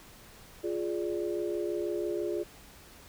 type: chord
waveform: sine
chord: D diminished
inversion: first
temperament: equal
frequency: 349.2 / 415.3 / 587.3 Hz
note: F4 / Ab4 / D5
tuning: 0 / 0 / 0 cents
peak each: -32 / -34 / -38 dBFS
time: 0.63-2.44 s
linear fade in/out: 20 ms
effects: pink hiss -53 dBFS RMS until 3.08 s